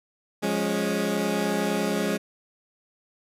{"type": "chord", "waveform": "20% pulse", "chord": "Db major", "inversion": "first", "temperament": "equal with one note detuned", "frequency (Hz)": [176.85, 207.7, 277.2], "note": ["F3", "Ab3", "Db4"], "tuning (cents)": [22, 0, 0], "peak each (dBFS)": [-25, -21, -25], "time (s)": [0.42, 2.18], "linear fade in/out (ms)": 20, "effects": ["resampled to 32000 Hz"]}